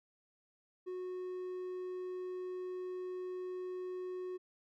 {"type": "tone", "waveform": "triangle", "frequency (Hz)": 366.3, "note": "F#4", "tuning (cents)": -17, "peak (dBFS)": -37, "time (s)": [0.86, 4.38], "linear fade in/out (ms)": 20, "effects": []}